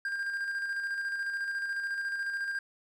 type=tone with tremolo; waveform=triangle; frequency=1600 Hz; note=G6; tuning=35 cents sharp; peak=-28 dBFS; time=0.05-2.59 s; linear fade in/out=2 ms; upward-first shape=square; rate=14 Hz; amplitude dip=35%; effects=none